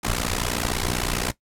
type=noise with amplitude modulation; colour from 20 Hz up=pink; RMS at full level=-21 dBFS; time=0.03-1.32 s; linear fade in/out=20 ms; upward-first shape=sine; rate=59.9 Hz; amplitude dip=95%; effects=noise-tail reverb RT60 0.1 s tail -17 dB re dry + low-pass 12000 Hz 12 dB/octave